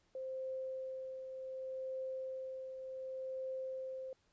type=tone with tremolo; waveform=sine; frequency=523.3 Hz; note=C5; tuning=in tune; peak=-38 dBFS; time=0.15-4.13 s; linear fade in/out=2 ms; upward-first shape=triangle; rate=0.67 Hz; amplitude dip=50%; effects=pink hiss -75 dBFS RMS until 4.32 s + resampled to 16000 Hz